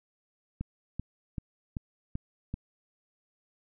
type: click train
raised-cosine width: 5 ms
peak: -21 dBFS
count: 6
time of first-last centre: 0.61-2.541 s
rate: 2.59 Hz
effects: none